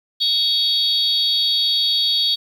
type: tone cluster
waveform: sine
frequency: 3334 / 3743 / 4516 Hz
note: G#7 / A#7 / C#8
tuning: +6 / +6 / +31 cents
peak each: -19 dBFS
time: 0.2-2.36 s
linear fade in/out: 20 ms
effects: tanh soft clip ceiling -9 dBFS + 8-bit